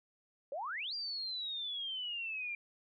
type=exponential two-way sweep; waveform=sine; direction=up then down; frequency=523.3 to 4808 to 2362 Hz; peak=-37 dBFS; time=0.52-2.55 s; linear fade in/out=2 ms; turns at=0.94 s; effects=none